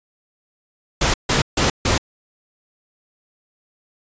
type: noise bursts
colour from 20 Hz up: pink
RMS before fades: -17 dBFS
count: 4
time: 1.01-1.98 s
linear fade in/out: 5 ms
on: 130 ms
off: 150 ms
effects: resampled to 16000 Hz